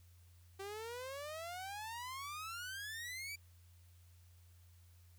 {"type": "exponential sweep", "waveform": "sawtooth", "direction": "up", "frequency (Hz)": [384.3, 2346], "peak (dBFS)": -40, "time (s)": [0.59, 3.36], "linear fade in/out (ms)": 10, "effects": ["added 87 Hz sine -60 dBFS peak until 5.18 s", "white hiss -72 dBFS RMS until 5.18 s"]}